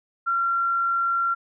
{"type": "tone", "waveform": "sine", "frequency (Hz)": 1371, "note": "F6", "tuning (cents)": -32, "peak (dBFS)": -20, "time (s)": [0.26, 1.35], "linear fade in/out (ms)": 20, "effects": []}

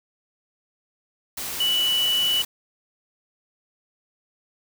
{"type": "tone in noise", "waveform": "sine", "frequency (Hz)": 2960, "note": "F#7", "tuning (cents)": 0, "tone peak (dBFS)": -19, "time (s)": [1.6, 2.42], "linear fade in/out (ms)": 5, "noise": "white", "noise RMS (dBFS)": -31, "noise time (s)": [1.37, 2.45], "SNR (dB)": 9, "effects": []}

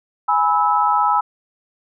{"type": "chord", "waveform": "sine", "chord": "E major", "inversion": "first", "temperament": "equal with one note detuned", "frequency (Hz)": [830.6, 987.8, 1302.6], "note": ["G#5", "B5", "E6"], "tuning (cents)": [0, 0, -21], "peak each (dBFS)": -18, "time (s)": [0.28, 1.21], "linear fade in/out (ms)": 10, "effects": []}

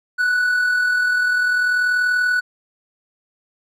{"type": "tone with amplitude modulation", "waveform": "triangle", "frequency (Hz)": 1480, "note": "F#6", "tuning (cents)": 0, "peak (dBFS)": -12, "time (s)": [0.18, 2.41], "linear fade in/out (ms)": 20, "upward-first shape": "sine", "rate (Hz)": 40.4, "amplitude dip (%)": 35, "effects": []}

